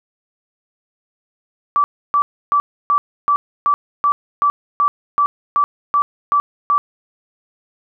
sine tone bursts, 1157 Hz, D6, 26 cents flat, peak -11 dBFS, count 14, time 1.76-6.78 s, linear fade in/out 0 ms, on 80 ms, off 300 ms, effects none

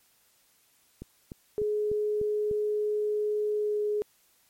click train, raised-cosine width 3 ms, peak -26 dBFS, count 6, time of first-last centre 1.02-2.513 s, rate 3.35 Hz
sine tone with pitch glide, 421.2 to 418.8 Hz, G#4 to G#4, +24 to +15 cents, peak -25 dBFS, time 1.58-4.02 s, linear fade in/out 0 ms, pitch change -9 cents, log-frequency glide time 3.57-3.78 s
effects white hiss -65 dBFS RMS until 4.49 s + MP3 64 kbps

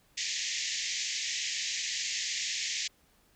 white band-pass noise, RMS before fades -34 dBFS, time 0.17-2.88 s, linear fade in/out 10 ms, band 1800 to 7200 Hz, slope 96 dB/octave, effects pink hiss -66 dBFS RMS until 3.35 s

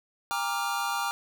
square chord, G minor seventh, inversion none, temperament equal with one note detuned, 804.6 / 932.3 / 1174.7 / 1396.9 Hz, G5 / Bb5 / D6 / F6, +45 / 0 / 0 / 0 cents, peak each -34 dBFS, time 0.31-1.11 s, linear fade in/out 0 ms, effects none

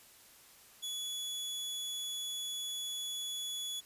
sawtooth tone, 3400 Hz, G#7, 40 cents sharp, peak -34 dBFS, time 0.82-3.81 s, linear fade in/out 20 ms, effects white hiss -59 dBFS RMS until 3.85 s + resampled to 32000 Hz

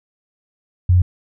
sine tone, 89.8 Hz, F2, 49 cents sharp, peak -9 dBFS, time 0.89-1.02 s, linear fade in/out 5 ms, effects none

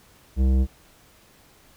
sine tone with tanh clipping, 65.4 Hz, C2, in tune, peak -18 dBFS, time 0.36-0.67 s, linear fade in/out 50 ms, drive 13 dB, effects pink hiss -55 dBFS RMS until 1.76 s

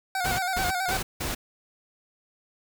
25% pulse tone with vibrato, 741 Hz, F#5, 2 cents sharp, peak -22 dBFS, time 0.15-0.97 s, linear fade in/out 2 ms, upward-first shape square, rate 9.2 Hz, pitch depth 56 cents each way
pink noise bursts, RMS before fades -30 dBFS, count 4, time 0.24-1.35 s, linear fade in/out 10 ms, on 150 ms, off 170 ms
effects none

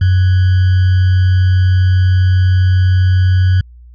sine tone with sample-and-hold, 92.5 Hz, F#2, in tune, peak -7 dBFS, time 0.01-3.61 s, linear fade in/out 5 ms, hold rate 1575 Hz, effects added 60 Hz sine -35 dBFS peak until 3.94 s + resampled to 11025 Hz

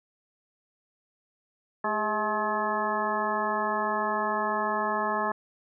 harmonic tone with a mistuned harmonic, 213.8 Hz, A3, 49 cents flat, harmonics 1 / 2 / 3 / 4 / 5 / 6 / 8, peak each -36 / -35 / -33 / -31 / -30 / -35 / -34 dBFS, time 1.84-5.32 s, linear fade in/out 5 ms, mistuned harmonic 2, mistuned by -70 cents, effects none

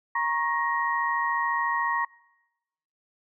sine tone cluster, 942 / 1096 / 1880 Hz, A#5 / C#6 / A#6, +18 / -20 / +14 cents, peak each -28 dBFS, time 0.15-2.05 s, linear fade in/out 5 ms, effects noise-tail reverb RT60 1.0 s tail -25 dB re dry

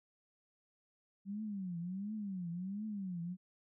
sine tone with vibrato, 191.5 Hz, G3, 40 cents flat, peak -38 dBFS, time 1.25-3.37 s, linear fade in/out 50 ms, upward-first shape triangle, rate 1.4 Hz, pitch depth 240 cents each way, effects none

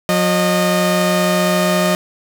sawtooth tone pair together, 180 / 614.6 Hz, F#3 / D#5, -47 / -21 cents, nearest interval octave + major sixth, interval 2126 cents, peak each -12 dBFS, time 0.09-1.95 s, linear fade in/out 0 ms, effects 7-bit

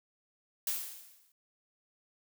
blue noise with exponential decay, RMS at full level -31 dBFS, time 0.67-1.32 s, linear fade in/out 2 ms, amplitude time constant 140 ms, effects none

